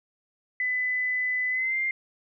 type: tone with pitch glide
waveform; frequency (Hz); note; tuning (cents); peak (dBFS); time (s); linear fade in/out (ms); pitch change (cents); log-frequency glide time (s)
sine; 2004 to 2099; B6 to C7; +25 to +5; -24; 0.6-1.91; 2; +80; 1.5-1.77
effects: none